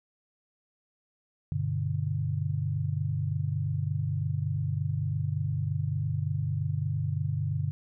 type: chord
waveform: sine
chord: G major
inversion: none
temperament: equal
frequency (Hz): 98 / 123.47 / 146.83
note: G2 / B2 / D3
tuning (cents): 0 / 0 / 0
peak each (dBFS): -31 / -33 / -30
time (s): 1.52-7.71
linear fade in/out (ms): 0
effects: none